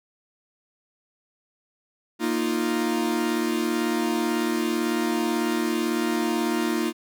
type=chord; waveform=45% pulse; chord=Bb suspended fourth; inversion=none; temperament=equal; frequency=233.1 / 311.1 / 349.2 Hz; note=Bb3 / Eb4 / F4; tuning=0 / 0 / 0 cents; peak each=-27 dBFS; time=2.19-6.93 s; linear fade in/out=50 ms; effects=none